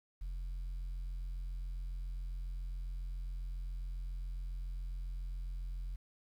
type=tone; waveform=sine; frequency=43.65 Hz; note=F1; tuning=in tune; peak=-35 dBFS; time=0.21-5.96 s; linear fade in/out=10 ms; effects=tanh soft clip ceiling -37 dBFS + 11-bit